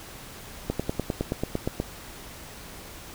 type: slowing click train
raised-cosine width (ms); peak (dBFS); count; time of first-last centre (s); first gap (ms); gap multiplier
2; -12; 11; 0.7-1.801; 96; 1.03
effects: pink hiss -43 dBFS RMS until 3.14 s